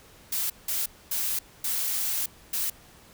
blue noise bursts at uneven times, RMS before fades -28 dBFS, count 5, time 0.32-0.5 / 0.68-0.86 / 1.11-1.39 / 1.64-2.26 / 2.53-2.7 s, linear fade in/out 5 ms, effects pink hiss -53 dBFS RMS until 3.13 s

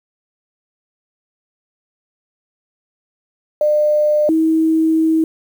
sine tone pair in turn, 600 / 320.4 Hz, D5 / E4, +37 / -49 cents, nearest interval major seventh, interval 1086 cents, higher first, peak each -11 dBFS, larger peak neither, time 3.61-4.29 / 4.29-5.24 s, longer second, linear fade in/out 2 ms, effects 7-bit

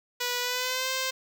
5% pulse tone with pitch glide, 490.2 to 522.4 Hz, B4 to C5, -13 to -3 cents, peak -16 dBFS, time 0.2-1.11 s, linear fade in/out 10 ms, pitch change +110 cents, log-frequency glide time 0.41-0.9 s, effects none

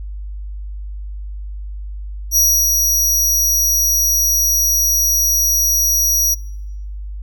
sawtooth tone with ADSR envelope, 5770 Hz, F#8, 44 cents flat, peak -7 dBFS, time 2.31-6.35 s, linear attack 57 ms, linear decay 300 ms, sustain -3 dB, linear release 18 ms, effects noise-tail reverb RT60 0.9 s tail -24 dB re dry + added 50 Hz sine -25 dBFS peak until 7.22 s

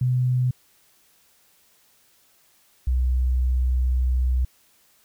sine tone pair in turn, 126.1 / 63.05 Hz, B2 / B1, +36 / +36 cents, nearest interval octave, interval 1200 cents, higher first, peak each -18 dBFS, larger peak neither, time 0.01-0.51 / 2.87-4.45 s, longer second, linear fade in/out 5 ms, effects white hiss -60 dBFS RMS until 5.04 s

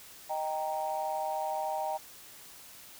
sine chord, Eb major, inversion none, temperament equal, 622.3 / 784 / 932.3 Hz, Eb5 / G5 / Bb5, 0 / 0 / 0 cents, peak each -35 / -33 / -36 dBFS, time 0.29-1.98 s, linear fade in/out 20 ms, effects tanh soft clip ceiling -22 dBFS + white hiss -51 dBFS RMS until 2.99 s

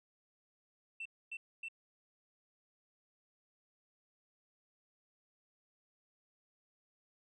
sine tone bursts, 2683 Hz, E7, 30 cents sharp, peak -39 dBFS, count 3, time 1-1.685 s, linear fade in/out 5 ms, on 55 ms, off 260 ms, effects tanh soft clip ceiling -38 dBFS

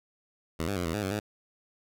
10% pulse tone with pitch steps, 81.4 / 99.7 / 88.6 / 81.6 / 104.9 / 95.4 / 105.1 Hz, E2 / G2 / F2 / E2 / G#2 / G2 / G#2, -21 / +30 / +25 / -17 / +18 / -47 / +21 cents, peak -21 dBFS, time 0.59-1.199 s, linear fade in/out 10 ms, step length 87 ms, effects none

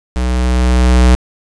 square tone with level ramp, 62.1 Hz, B1, 10 cents sharp, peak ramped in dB -14 to -5 dBFS, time 0.16-1.15 s, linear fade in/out 0 ms, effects resampled to 22050 Hz + 7-bit

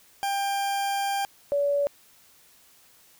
40% pulse / sine tone pair in turn, 795 / 570.4 Hz, G5 / C#5, +24 / +49 cents, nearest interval tritone, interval 575 cents, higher first, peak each -24 / -21 dBFS, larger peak second, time 0.23-1.25 / 1.52-1.87 s, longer first, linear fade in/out 0 ms, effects white hiss -57 dBFS RMS until 3.19 s

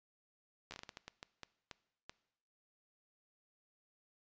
slowing click train, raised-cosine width 0.2 ms, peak -29 dBFS, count 13, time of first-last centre 0.71-2.095 s, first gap 12 ms, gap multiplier 1.37, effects noise-tail reverb RT60 0.8 s tail -20 dB re dry + resampled to 16000 Hz

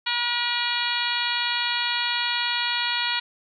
harmonic tone, 479.7 Hz, A#4, 50 cents sharp, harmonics 2 / 3 / 4 / 5 / 6 / 7 / 8 / 9, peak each -31 / -31 / -31 / -31 / -31 / -31 / -31 / -31 dBFS, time 0.06-3.2 s, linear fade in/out 10 ms, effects none

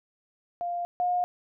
sine tone pair in turn, 698.5 / 715.2 Hz, F5 / F5, 0 / +41 cents, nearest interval unison, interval 41 cents, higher second, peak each -28 / -23 dBFS, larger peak second, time 0.61-0.85 / 1-1.24 s, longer neither, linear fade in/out 0 ms, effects none

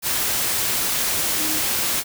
sine tone in noise, 311.1 Hz, D#4, in tune, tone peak -30 dBFS, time 1.36-1.62 s, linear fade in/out 50 ms, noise white, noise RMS -22 dBFS, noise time 0.02-2.04 s, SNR -11 dB, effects none

